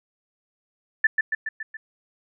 sine tone with echo, 1760 Hz, A6, in tune, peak -13 dBFS, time 1.04-1.07 s, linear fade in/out 5 ms, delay 140 ms, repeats 5, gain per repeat -4 dB, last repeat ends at 1.77 s, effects none

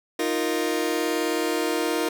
sawtooth chord, Eb suspended second, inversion none, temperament just, 311.1 / 350 / 466.7 Hz, Eb4 / F4 / Bb4, 0 / +4 / +2 cents, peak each -23 dBFS, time 0.19-2.09 s, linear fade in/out 5 ms, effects none

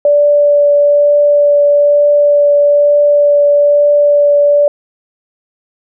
sine tone with vibrato, 581 Hz, D5, 19 cents flat, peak -5 dBFS, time 0.05-4.68 s, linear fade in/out 2 ms, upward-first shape triangle, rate 1.1 Hz, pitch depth 9 cents each way, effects none

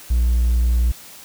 triangle tone, 59.5 Hz, A#1, 36 cents sharp, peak -11 dBFS, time 0.1-0.92 s, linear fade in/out 10 ms, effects tanh soft clip ceiling -8 dBFS + white hiss -41 dBFS RMS until 1.24 s

